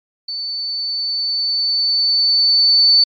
sine tone with level ramp, 4510 Hz, C#8, 29 cents sharp, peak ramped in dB -22 to -7 dBFS, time 0.28-3.04 s, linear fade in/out 5 ms, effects MP3 48 kbps

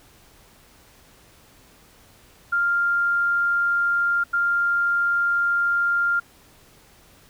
sine tone bursts at uneven times, 1396.9 Hz, F6, in tune, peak -18 dBFS, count 2, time 2.52-4.24 / 4.33-6.2 s, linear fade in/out 10 ms, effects pink hiss -53 dBFS RMS until 7.29 s

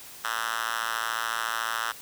5% pulse tone with high-pass filter, 113.9 Hz, A#2, 40 cents flat, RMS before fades -30 dBFS, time 0.24-1.92 s, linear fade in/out 5 ms, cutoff 1400 Hz, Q 2, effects white hiss -45 dBFS RMS until 2.01 s

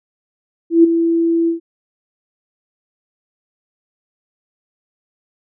sine tone with ADSR envelope, 333.3 Hz, E4, 19 cents sharp, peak -3 dBFS, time 0.7-1.6 s, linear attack 140 ms, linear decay 11 ms, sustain -9 dB, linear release 120 ms, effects none

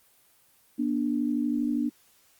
sine tone pair together, 241.2 / 293.7 Hz, B3 / D4, -41 / 0 cents, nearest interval minor third, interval 341 cents, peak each -27 dBFS, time 0.78-1.9 s, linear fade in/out 20 ms, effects white hiss -62 dBFS RMS until 2.39 s + Opus 24 kbps

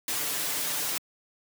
white noise with comb filter, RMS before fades -30 dBFS, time 0.08-0.98 s, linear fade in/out 2 ms, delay 6.8 ms, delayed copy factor +0.9, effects high-pass 150 Hz 12 dB/octave

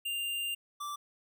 square tone pair in turn, 2794 / 1169 Hz, F7 / D6, 0 / -8 cents, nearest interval octave + minor third, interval 1508 cents, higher first, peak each -33 / -37 dBFS, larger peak first, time 0.05-0.55 / 0.8-0.96 s, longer first, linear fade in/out 10 ms, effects none

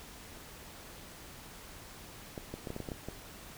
clicks, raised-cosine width 2 ms, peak -25 dBFS, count 9, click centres 2.378 / 2.54 / 2.672 / 2.704 / 2.764 / 2.803 / 2.888 / 2.918 / 3.086 s, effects pink hiss -50 dBFS RMS until 3.57 s

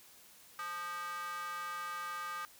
square tone with high-pass filter, 174.61 Hz, F3, in tune, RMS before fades -41 dBFS, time 0.59-2.45 s, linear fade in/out 0 ms, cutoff 1300 Hz, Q 6.2, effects white hiss -59 dBFS RMS until 2.59 s

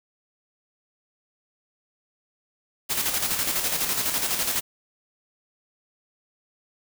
white noise with tremolo, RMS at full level -24 dBFS, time 2.89-4.61 s, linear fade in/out 20 ms, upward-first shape square, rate 12 Hz, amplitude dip 45%, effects none

